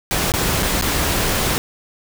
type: noise with dropouts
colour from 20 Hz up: pink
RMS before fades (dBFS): -19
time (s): 0.11-1.58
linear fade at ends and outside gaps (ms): 0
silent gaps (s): 0.319-0.338 / 0.625-0.629 / 0.812-0.823
effects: none